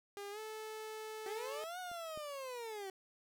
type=tone with pitch glide; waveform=sawtooth; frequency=403.8 to 435.3 Hz; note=G#4 to A4; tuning=-49 to -19 cents; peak=-40 dBFS; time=0.17-1.64 s; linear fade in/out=0 ms; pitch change=+130 cents; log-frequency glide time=0.31-0.39 s
type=linear two-way sweep; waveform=30% pulse; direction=up then down; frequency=375.7 to 740 to 375.7 Hz; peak=-40 dBFS; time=1.26-2.9 s; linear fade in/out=2 ms; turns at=1.79 s
type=clicks; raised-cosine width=2 ms; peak=-45 / -39 dBFS; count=2; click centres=1.915 / 2.175 s
effects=none